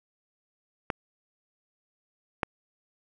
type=clicks; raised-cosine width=0.5 ms; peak=-12 / -10 dBFS; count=2; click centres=0.902 / 2.432 s; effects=none